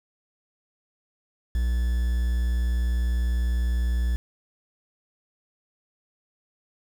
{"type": "tone with quantisation", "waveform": "triangle", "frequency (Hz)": 60, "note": "B1", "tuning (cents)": -49, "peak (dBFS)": -19, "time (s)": [1.55, 4.16], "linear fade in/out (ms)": 0, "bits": 7, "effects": []}